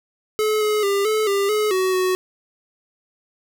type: tone with pitch steps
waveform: square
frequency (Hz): 429.6 / 424.5 / 398.8 / 432.7 / 398 / 425.1 / 374.5 / 370.5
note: A4 / G#4 / G4 / A4 / G4 / G#4 / F#4 / F#4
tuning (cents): -41 / +38 / +30 / -29 / +26 / +40 / +21 / +2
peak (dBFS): -18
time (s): 0.39-2.15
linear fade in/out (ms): 0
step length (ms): 220
effects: none